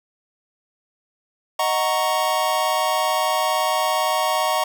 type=chord; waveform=square; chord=D# minor seventh; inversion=none; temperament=equal; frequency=622.3 / 740 / 932.3 / 1108.7 Hz; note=D#5 / F#5 / A#5 / C#6; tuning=0 / 0 / 0 / 0 cents; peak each=-25 dBFS; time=1.59-4.64 s; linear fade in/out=5 ms; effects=none